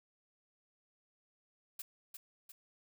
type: noise with echo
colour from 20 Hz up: blue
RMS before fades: -43 dBFS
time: 1.79-1.82 s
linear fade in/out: 5 ms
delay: 350 ms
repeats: 2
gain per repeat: -5 dB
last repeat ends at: 2.52 s
effects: none